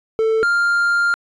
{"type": "tone pair in turn", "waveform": "triangle", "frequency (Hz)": [443.7, 1398.5], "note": ["A4", "F6"], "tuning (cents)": [14, 2], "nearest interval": "octave + minor sixth", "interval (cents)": 1988, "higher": "second", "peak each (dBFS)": -12, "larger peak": "neither", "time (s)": [[0.19, 0.43], [0.43, 1.14]], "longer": "second", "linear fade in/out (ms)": 0, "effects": ["resampled to 24000 Hz"]}